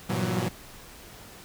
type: tone cluster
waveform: sawtooth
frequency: 99.8 / 119.7 / 167 / 180.4 / 187.5 Hz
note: G2 / A#2 / E3 / F#3 / F#3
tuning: +32 / +46 / +23 / -44 / +23 cents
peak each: -31 / -26 / -29 / -30 / -27 dBFS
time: 0.09-0.49 s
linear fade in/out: 10 ms
effects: pink hiss -47 dBFS RMS until 1.44 s